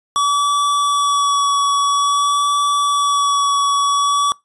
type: tone with vibrato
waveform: square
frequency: 1141 Hz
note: C#6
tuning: 50 cents sharp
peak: -14 dBFS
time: 0.16-4.32 s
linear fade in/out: 0 ms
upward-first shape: sine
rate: 0.5 Hz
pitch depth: 15 cents each way
effects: noise-tail reverb RT60 0.2 s tail -24 dB re dry + resampled to 24000 Hz